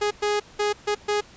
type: tone bursts at uneven times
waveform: sawtooth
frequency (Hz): 415.3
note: G#4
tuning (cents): 0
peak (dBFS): -17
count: 5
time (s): 0.01-0.11 / 0.22-0.4 / 0.59-0.73 / 0.87-0.95 / 1.08-1.21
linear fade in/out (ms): 10
effects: pink hiss -49 dBFS RMS until 1.36 s + resampled to 16000 Hz